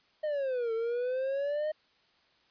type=exponential two-way sweep; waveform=triangle; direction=down then up; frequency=622.3 to 446.9 to 622.3 Hz; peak=-27 dBFS; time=0.23-1.72 s; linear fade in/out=10 ms; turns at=0.73 s; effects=white hiss -67 dBFS RMS until 2.5 s + resampled to 11025 Hz